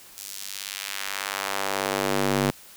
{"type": "tone with high-pass filter sweep", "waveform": "square", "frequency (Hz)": 49.15, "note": "G1", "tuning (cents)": 5, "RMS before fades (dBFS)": -28, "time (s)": [0.17, 2.51], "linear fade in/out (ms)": 10, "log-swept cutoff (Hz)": [6900, 180], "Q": 0.83, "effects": ["white hiss -48 dBFS RMS until 2.76 s"]}